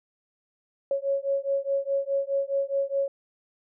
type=beating tone pair; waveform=sine; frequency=550 / 554.8 Hz; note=C#5 / C#5; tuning=-14 / +1 cents; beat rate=4.8 Hz; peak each=-27 dBFS; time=0.91-3.08 s; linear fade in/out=2 ms; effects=none